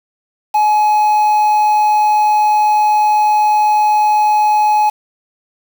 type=tone with quantisation; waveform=triangle; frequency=846 Hz; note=G#5; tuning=32 cents sharp; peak=-7 dBFS; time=0.54-4.9 s; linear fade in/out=10 ms; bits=5; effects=none